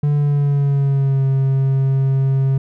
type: tone with pitch glide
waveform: triangle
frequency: 146.2 to 134.84 Hz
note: D3 to C#3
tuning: -7 to -48 cents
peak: -11 dBFS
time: 0.03-2.58 s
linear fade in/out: 5 ms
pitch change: -141 cents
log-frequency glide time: 0.14-1.25 s
effects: none